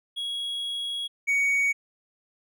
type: tone pair in turn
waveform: triangle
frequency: 3322 / 2241 Hz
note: G#7 / C#7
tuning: 0 / +18 cents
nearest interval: perfect fifth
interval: 682 cents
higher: first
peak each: -27 / -19 dBFS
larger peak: second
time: 0.16-1.08 / 1.27-1.73 s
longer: first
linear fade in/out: 20 ms
effects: none